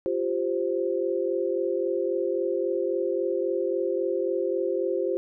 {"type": "chord", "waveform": "sine", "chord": "F suspended second", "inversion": "none", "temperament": "just", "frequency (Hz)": [349.2, 392.9, 523.8], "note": ["F4", "G4", "C5"], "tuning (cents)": [0, 4, 2], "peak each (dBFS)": -28, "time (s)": [0.06, 5.17], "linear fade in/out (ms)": 0, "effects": []}